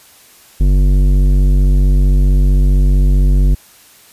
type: tone with tanh clipping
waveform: triangle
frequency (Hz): 47.75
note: G1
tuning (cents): -45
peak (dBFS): -9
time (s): 0.6-3.55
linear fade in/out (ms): 10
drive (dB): 17
effects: white hiss -44 dBFS RMS until 4.12 s + resampled to 32000 Hz

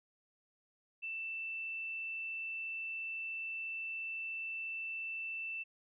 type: tone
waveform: sine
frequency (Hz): 2663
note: E7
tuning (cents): +17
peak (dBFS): -38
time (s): 1.02-5.64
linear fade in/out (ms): 20
effects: none

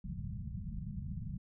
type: low-pass noise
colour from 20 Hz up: white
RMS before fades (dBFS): -41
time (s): 0.04-1.38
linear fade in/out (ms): 5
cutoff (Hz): 210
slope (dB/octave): 96
effects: none

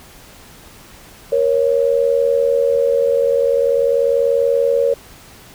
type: tone pair together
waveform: sine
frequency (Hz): 471.6 / 552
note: A#4 / C#5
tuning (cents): +20 / -7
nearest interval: minor third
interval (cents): 273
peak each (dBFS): -15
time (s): 1.32-4.94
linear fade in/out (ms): 5
effects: pink hiss -42 dBFS RMS until 5.54 s

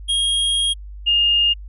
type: tone pair in turn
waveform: square / sine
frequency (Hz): 3261 / 2830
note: G#7 / F7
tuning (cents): -32 / +22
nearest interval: major second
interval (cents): 246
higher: first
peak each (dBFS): -17 / -13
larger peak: second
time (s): 0.08-0.74 / 1.06-1.54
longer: first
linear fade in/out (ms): 20
effects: added 50 Hz sine -32 dBFS peak until 1.68 s + resampled to 32000 Hz

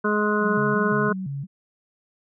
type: harmonic tone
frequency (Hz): 210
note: G#3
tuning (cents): +19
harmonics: 1 / 2 / 3 / 5 / 6 / 7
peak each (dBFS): -24 / -24 / -32 / -27 / -30 / -26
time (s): 0.04-1.13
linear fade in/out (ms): 10
type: tone with vibrato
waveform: sine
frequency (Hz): 162.2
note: E3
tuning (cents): -28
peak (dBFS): -27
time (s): 0.4-1.47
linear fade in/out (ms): 50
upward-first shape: square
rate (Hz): 2.9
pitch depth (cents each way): 260
effects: none

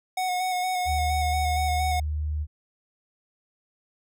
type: tone with vibrato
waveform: square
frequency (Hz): 734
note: F#5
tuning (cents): -14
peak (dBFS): -25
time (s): 0.17-2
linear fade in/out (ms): 5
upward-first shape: square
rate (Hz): 4.3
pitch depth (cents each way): 20
type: tone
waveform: sine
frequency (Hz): 75.7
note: D#2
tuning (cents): -47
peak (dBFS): -25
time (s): 0.85-2.47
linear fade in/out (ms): 50
effects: none

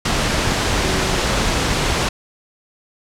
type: tone in noise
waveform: sine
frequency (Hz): 378.7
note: F#4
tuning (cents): +40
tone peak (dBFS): -27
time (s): 0.84-1.16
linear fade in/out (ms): 5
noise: pink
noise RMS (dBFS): -18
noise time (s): 0.05-2.09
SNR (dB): -12
effects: low-pass 7000 Hz 12 dB/octave

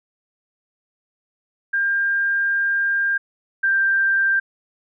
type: tone pair in turn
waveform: sine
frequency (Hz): 1600 / 1578.9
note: G6 / G6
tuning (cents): +35 / +12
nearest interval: unison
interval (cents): 23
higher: first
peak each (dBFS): -17 / -15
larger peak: second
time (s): 1.73-3.18 / 3.63-4.4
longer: first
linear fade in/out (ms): 10
effects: none

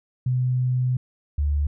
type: tone pair in turn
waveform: sine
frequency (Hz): 126.5 / 72.81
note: B2 / D2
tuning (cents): +42 / -14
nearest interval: minor seventh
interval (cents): 956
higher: first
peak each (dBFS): -19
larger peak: neither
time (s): 0.26-0.97 / 1.38-1.67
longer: first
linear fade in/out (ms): 5
effects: none

